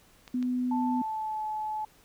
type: clicks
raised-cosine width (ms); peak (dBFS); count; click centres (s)
0.2; -28; 2; 0.278 / 0.427
type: tone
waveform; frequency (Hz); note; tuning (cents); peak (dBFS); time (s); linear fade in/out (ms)
sine; 250; B3; +21; -26; 0.34-1.02; 5
type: tone with pitch glide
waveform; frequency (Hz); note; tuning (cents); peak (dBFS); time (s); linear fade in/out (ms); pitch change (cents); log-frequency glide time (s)
sine; 880 to 859.9; A5 to A5; 0 to -40; -30; 0.71-1.85; 5; -40; 0.97-1.45
effects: pink hiss -60 dBFS RMS until 2.04 s